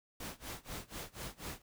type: noise with tremolo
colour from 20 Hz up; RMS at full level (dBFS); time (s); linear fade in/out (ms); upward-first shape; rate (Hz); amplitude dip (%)
pink; -42; 0.2-1.62; 5; sine; 4.1; 95
effects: none